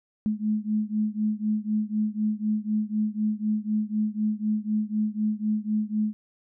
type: beating tone pair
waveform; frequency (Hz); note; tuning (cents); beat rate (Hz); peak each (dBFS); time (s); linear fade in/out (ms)
sine; 211.8 / 215.8; G#3 / A3; +34 / -33; 4; -26 / -27; 0.26-6.13; 0
effects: none